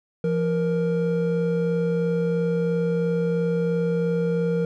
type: tone pair together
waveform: triangle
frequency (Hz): 170.49 / 468.5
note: F3 / A#4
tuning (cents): -41 / +9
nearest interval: octave + tritone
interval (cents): 1750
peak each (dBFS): -21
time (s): 0.24-4.65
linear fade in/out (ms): 2
effects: none